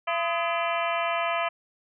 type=harmonic tone with a mistuned harmonic; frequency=338.6 Hz; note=E4; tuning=46 cents sharp; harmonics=2 / 3 / 4 / 5 / 6 / 7 / 8 / 9; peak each=-28 / -31 / -31 / -37 / -37 / -33 / -38 / -39 dBFS; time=0.07-1.49 s; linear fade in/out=10 ms; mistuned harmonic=4; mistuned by=-120 cents; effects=none